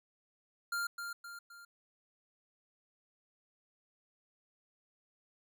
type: tone with echo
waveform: square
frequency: 1396.9 Hz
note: F6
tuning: in tune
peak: -34 dBFS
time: 0.72-0.87 s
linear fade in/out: 5 ms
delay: 260 ms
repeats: 3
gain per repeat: -6 dB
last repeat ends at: 1.65 s
effects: none